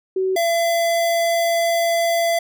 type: tone pair in turn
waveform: sine / square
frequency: 377.5 / 675.7 Hz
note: F#4 / E5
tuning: +35 / +43 cents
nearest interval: minor seventh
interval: 1008 cents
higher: second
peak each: -17 dBFS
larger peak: neither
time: 0.16-0.36 / 0.36-2.39 s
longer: second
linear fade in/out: 5 ms
effects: none

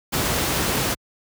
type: noise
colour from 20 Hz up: pink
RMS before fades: -22 dBFS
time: 0.12-0.95 s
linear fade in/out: 20 ms
effects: high-pass 60 Hz 12 dB/octave

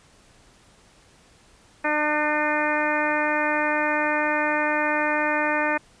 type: harmonic tone with a mistuned harmonic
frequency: 300.7 Hz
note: D4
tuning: 41 cents sharp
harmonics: 1 / 2 / 3 / 4 / 5 / 6 / 7 / 8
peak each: -29 / -27 / -27 / -31 / -29 / -27 / -32 / -31 dBFS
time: 1.84-5.78 s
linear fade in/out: 10 ms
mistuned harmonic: 8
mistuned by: +27 cents
effects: pink hiss -55 dBFS RMS until 6 s + resampled to 22050 Hz

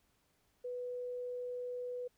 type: tone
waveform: sine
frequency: 493.9 Hz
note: B4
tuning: in tune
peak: -38 dBFS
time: 0.64-2.08 s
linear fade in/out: 10 ms
effects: pink hiss -75 dBFS RMS until 2.17 s

